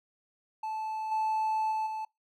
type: tone with level steps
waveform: triangle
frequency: 873 Hz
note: A5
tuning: 14 cents flat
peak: -30 / -24 / -26 / -31 dBFS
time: 0.63-2.05 s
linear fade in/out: 5 ms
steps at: 1.11 / 1.71 / 1.86 s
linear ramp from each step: 10 ms
effects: noise-tail reverb RT60 0.2 s tail -26 dB re dry + tanh soft clip ceiling -20 dBFS